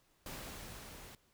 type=noise with level ramp; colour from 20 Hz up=pink; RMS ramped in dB=-45 to -53 dBFS; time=0.26-1.15 s; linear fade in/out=2 ms; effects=pink hiss -72 dBFS RMS until 1.33 s